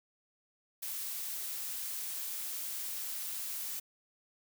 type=noise; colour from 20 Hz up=blue; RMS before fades=-39 dBFS; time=0.82-3.8 s; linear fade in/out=10 ms; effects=none